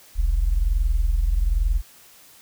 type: tone pair together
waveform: sine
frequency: 40.62 / 61.74 Hz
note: E1 / B1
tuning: -25 / 0 cents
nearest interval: perfect fifth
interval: 725 cents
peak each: -17 / -23 dBFS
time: 0.15-1.82 s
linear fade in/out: 50 ms
effects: tanh soft clip ceiling -12 dBFS + white hiss -50 dBFS RMS until 2.41 s